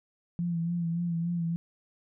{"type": "tone with vibrato", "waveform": "sine", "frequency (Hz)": 170, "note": "F3", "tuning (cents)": -46, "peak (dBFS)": -27, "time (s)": [0.39, 1.56], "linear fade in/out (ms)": 0, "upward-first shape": "sine", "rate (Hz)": 3.5, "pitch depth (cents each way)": 41, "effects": []}